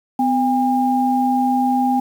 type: tone pair together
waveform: sine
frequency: 253.2 / 806.7 Hz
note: B3 / G5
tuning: +43 / +49 cents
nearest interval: octave + minor sixth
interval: 2006 cents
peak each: -17 dBFS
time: 0.19-2 s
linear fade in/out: 5 ms
effects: 7-bit